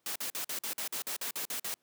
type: noise bursts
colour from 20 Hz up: white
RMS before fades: -36 dBFS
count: 12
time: 0.06-1.741 s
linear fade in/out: 2 ms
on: 97 ms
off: 47 ms
effects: pink hiss -75 dBFS RMS until 1.82 s + high-pass 200 Hz 12 dB/octave